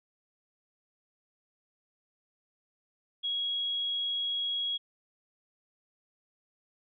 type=tone; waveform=sine; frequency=3314 Hz; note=G#7; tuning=4 cents flat; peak=-29 dBFS; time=3.23-4.78 s; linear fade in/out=20 ms; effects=none